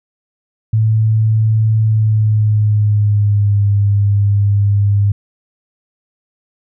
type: tone with pitch glide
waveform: sine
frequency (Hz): 109.9 to 101.36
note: A2 to G#2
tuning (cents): -2 to -42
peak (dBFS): -9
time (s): 0.73-5.12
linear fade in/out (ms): 5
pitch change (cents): -140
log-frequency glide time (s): 1.79-3.66
effects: none